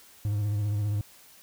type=tone with vibrato; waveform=triangle; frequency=103.83 Hz; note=G#2; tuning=in tune; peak=-23 dBFS; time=0.25-1.01 s; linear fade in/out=0 ms; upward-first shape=sine; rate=15 Hz; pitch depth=45 cents each way; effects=white hiss -54 dBFS RMS until 1.42 s